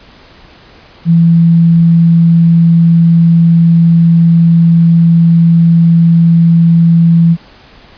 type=tone; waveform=sine; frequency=167.3 Hz; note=E3; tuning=26 cents sharp; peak=-3 dBFS; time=1.05-7.37 s; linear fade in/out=50 ms; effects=pink hiss -39 dBFS RMS until 7.97 s + resampled to 11025 Hz